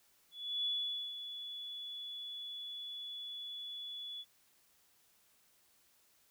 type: tone with ADSR envelope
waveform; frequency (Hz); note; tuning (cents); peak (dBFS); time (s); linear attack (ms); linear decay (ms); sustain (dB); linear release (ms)
sine; 3421; A7; -49; -32; 0.31-4.25; 340; 480; -10; 48
effects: white hiss -70 dBFS RMS until 6.3 s